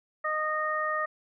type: harmonic tone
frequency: 617 Hz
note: D#5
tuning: 15 cents flat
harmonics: 1 / 2 / 3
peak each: -33 / -29 / -32 dBFS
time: 0.24-1.06 s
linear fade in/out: 10 ms
effects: none